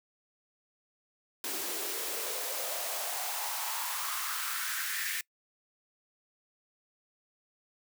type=noise with high-pass filter sweep; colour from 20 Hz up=white; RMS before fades=-35 dBFS; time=1.44-5.21 s; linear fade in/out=2 ms; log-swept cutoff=310 to 1900 Hz; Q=4; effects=noise-tail reverb RT60 0.1 s tail -23 dB re dry